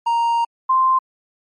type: tone pair in turn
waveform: triangle / sine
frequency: 932.3 / 1044.6 Hz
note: A#5 / C6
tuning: 0 / -3 cents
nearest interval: major second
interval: 197 cents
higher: second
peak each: -13 / -12 dBFS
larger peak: second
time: 0.06-0.45 / 0.69-0.99 s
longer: first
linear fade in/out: 10 ms
effects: MP3 48 kbps